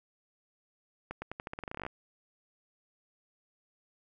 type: accelerating click train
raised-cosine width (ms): 0.5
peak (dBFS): -23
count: 17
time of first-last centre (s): 1.11-1.865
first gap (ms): 110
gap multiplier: 0.87
effects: none